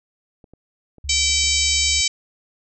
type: clicks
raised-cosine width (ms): 2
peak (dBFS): -33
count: 6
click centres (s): 0.442 / 0.536 / 0.983 / 1.3 / 1.44 / 1.472
type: tone with pitch glide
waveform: sine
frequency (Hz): 70.2 to 70.93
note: C#2 to C#2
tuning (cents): +22 to +40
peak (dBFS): -28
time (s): 1.04-2.01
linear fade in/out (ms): 5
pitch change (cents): +18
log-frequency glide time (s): 1.26-1.4
type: harmonic tone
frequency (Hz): 771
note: G5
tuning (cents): -29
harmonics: 3 / 4 / 5 / 6 / 7 / 8 / 9 / 10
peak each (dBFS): -25 / -25 / -25 / -25 / -25 / -25 / -25 / -25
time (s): 1.09-2.08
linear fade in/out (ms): 5
effects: none